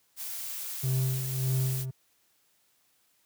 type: noise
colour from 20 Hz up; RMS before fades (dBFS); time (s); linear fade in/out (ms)
blue; -37; 0.16-1.86; 50
type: tone with tremolo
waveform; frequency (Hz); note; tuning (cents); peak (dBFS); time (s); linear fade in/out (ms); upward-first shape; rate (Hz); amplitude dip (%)
triangle; 130.81; C3; 0; -22; 0.83-1.91; 10; sine; 1.7; 60
effects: white hiss -69 dBFS RMS until 3.25 s + high-pass 60 Hz 12 dB/octave